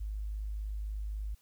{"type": "tone", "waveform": "sine", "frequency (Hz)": 51.91, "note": "G#1", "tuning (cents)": 0, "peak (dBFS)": -34, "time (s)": [0, 1.35], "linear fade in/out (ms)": 10, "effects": ["white hiss -69 dBFS RMS until 1.41 s"]}